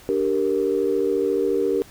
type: chord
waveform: sine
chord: G minor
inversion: second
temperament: equal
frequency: 293.7 / 392 / 466.2 Hz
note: D4 / G4 / Bb4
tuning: 0 / 0 / 0 cents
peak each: -26 / -21 / -22 dBFS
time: 0.09-1.82 s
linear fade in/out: 0 ms
effects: tanh soft clip ceiling -9 dBFS + pink hiss -47 dBFS RMS until 1.9 s